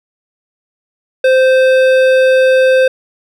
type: tone with hard clipping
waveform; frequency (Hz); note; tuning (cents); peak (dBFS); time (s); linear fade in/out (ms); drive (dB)
triangle; 520; C5; -11; -8; 1.24-2.88; 5; 16
effects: none